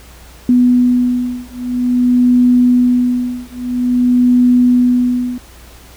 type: beating tone pair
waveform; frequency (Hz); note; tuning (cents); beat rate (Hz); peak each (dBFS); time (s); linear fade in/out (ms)
sine; 246.9 / 247.4; B3 / B3; 0 / +3; 0.5; -12; 0.49-5.38; 2
effects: added 60 Hz sine -38 dBFS peak until 5.96 s + pink hiss -41 dBFS RMS until 5.96 s